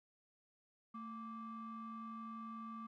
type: ring-modulated tone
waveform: triangle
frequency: 472.5 Hz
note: A#4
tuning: 23 cents sharp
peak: -39 dBFS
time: 0.94-2.87 s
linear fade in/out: 10 ms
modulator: 696 Hz
effects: tanh soft clip ceiling -40 dBFS